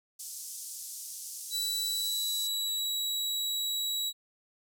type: band-pass noise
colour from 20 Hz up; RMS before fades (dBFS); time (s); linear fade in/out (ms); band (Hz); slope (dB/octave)
pink; -42; 0.19-2.48; 10; 5800 to 13000; 24
type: tone with pitch glide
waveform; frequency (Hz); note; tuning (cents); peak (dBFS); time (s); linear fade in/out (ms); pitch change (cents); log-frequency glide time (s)
sawtooth; 3951 to 3890; B7 to B7; 0 to -27; -27; 1.5-4.13; 50; -27; 1.83-2.91
effects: none

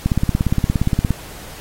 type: click train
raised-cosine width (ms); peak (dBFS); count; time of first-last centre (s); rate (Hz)
5; -3; 19; 0.06-1.107; 17.2
effects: pink hiss -37 dBFS RMS until 1.6 s + AAC 48 kbps

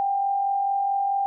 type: tone pair together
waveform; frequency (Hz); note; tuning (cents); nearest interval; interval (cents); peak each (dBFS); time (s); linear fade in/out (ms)
sine; 749 / 793.6; F#5 / G5; +21 / +21; minor second; 100; -32 / -21; 0-1.26; 0
effects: none

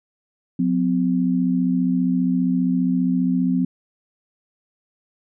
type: tone pair together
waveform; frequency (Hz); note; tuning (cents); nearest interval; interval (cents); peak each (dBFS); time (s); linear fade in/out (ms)
sine; 181.02 / 256; F#3 / C4; -38 / -38; tritone; 600; -20 / -19; 0.59-3.65; 5
effects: none

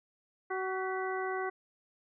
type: harmonic tone with a mistuned harmonic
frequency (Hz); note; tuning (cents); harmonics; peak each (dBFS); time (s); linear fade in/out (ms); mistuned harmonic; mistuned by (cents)
376.2; F#4; +29; 1 / 2 / 3 / 4 / 5; -35 / -38 / -40 / -41 / -42; 0.5-1.5; 10; 5; +74
effects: none

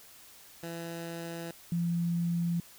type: tone pair in turn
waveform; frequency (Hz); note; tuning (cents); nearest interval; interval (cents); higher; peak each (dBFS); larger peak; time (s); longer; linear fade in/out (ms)
15% pulse / sine; 167.8 / 170.93; E3 / F3; +31 / -37; unison; 32; second; -31 / -27; second; 0.63-1.51 / 1.72-2.6; neither; 2
effects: white hiss -54 dBFS RMS until 2.78 s

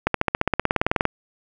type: accelerating click train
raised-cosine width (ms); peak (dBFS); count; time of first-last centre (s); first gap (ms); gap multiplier
0.5; -3; 18; 0.07-1.053; 73; 0.97
effects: none

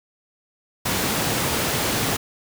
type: high-pass noise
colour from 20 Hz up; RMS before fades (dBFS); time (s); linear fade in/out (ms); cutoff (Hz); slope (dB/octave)
pink; -23; 0.85-2.17; 10; 100; 12
effects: none

